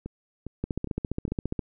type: two click trains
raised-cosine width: 3 ms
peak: -15 / -22 dBFS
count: 15 / 4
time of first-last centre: 0.64-1.592 / 0.06-1.28 s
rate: 14.7 / 2.46 Hz
effects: none